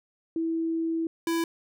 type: tone pair in turn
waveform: sine / square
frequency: 327.6 / 332.2 Hz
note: E4 / E4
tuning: -11 / +13 cents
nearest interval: unison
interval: 24 cents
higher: second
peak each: -25 dBFS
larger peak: neither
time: 0.36-1.07 / 1.27-1.44 s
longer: first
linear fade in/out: 2 ms
effects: none